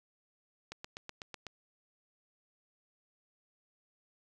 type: click train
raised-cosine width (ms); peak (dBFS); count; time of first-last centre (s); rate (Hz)
0.2; -25; 7; 0.72-1.467; 8.03
effects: none